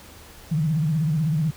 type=tone with vibrato; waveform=sine; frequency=155.56 Hz; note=D#3; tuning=in tune; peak=-19 dBFS; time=0.51-1.51 s; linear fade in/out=10 ms; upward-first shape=sine; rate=16 Hz; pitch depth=130 cents each way; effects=added 76 Hz sine -49 dBFS peak until 1.56 s + pink hiss -46 dBFS RMS until 1.56 s